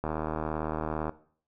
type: click train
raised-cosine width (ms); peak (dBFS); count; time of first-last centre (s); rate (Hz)
1; -17; 83; 0.04-1.094; 77.8
effects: noise-tail reverb RT60 0.5 s tail -17 dB re dry